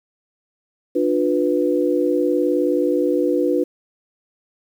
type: chord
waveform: sine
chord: B diminished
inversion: first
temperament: just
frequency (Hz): 296.3 / 355.6 / 493.9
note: D4 / F4 / B4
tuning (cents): +15 / +31 / 0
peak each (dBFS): -20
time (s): 0.95-3.64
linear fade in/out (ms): 10
effects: 8-bit